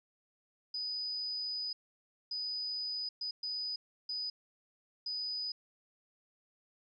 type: tone bursts at uneven times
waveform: sine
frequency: 4978 Hz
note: D#8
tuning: in tune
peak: -35 dBFS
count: 6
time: 0.74-1.73 / 2.31-3.09 / 3.21-3.31 / 3.43-3.76 / 4.09-4.3 / 5.06-5.52 s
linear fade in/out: 5 ms
effects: none